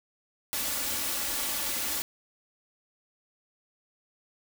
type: noise with comb filter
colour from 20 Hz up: white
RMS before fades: -31 dBFS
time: 0.53-2.02 s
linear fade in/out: 0 ms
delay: 3.5 ms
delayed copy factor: +0.6
effects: none